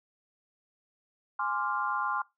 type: chord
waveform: sine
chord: D half-diminished seventh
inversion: second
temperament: equal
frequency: 830.6 / 1046.5 / 1174.7 / 1396.9 Hz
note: Ab5 / C6 / D6 / F6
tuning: 0 / 0 / 0 / 0 cents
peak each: -35 / -32 / -35 / -34 dBFS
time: 1.39-2.22 s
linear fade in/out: 5 ms
effects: noise-tail reverb RT60 0.2 s tail -20 dB re dry